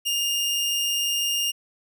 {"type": "tone", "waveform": "sawtooth", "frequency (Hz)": 2822, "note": "F7", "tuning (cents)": 17, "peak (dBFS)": -19, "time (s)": [0.05, 1.52], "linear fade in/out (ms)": 20, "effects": []}